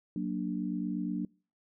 sine chord, Gb augmented, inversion none, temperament equal, 185 / 233.1 / 293.7 Hz, Gb3 / Bb3 / D4, 0 / 0 / 0 cents, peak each -34 / -36 / -35 dBFS, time 0.16-1.25 s, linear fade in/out 2 ms, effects noise-tail reverb RT60 0.4 s tail -26 dB re dry

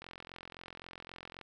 click train, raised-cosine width 0.3 ms, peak -30 dBFS, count 62, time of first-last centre 0.02-1.413 s, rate 43.8 Hz, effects none

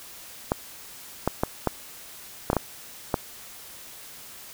clicks, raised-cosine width 1 ms, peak -7 dBFS, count 8, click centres 0.519 / 1.276 / 1.435 / 1.673 / 2.501 / 2.531 / 2.567 / 3.142 s, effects white hiss -44 dBFS RMS until 4.53 s

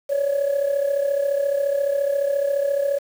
sine tone with amplitude modulation, 562 Hz, C#5, 24 cents sharp, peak -14 dBFS, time 0.09-2.99 s, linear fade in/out 20 ms, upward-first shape sine, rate 34.4 Hz, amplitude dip 70%, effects tanh soft clip ceiling -14 dBFS + 7-bit

